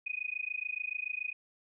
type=tone with amplitude modulation; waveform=sine; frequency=2489 Hz; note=D#7; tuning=in tune; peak=-30 dBFS; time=0.06-1.33 s; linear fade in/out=10 ms; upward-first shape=sine; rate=27 Hz; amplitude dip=100%; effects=none